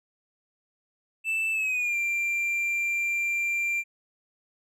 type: tone with pitch glide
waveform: triangle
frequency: 2646 to 2371 Hz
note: E7 to D7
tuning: +6 to +16 cents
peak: -23 dBFS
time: 1.24-3.84 s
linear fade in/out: 50 ms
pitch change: -190 cents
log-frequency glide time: 1.52-1.96 s
effects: none